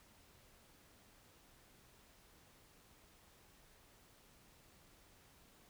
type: silence
effects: pink hiss -66 dBFS RMS until 5.69 s